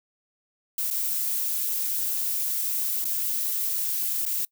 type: noise with dropouts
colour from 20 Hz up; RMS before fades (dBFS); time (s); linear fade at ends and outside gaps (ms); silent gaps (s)
violet; -27; 0.78-4.45; 2; 0.903-0.91 / 3.044-3.052 / 4.253-4.263
effects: noise-tail reverb RT60 0.1 s tail -25 dB re dry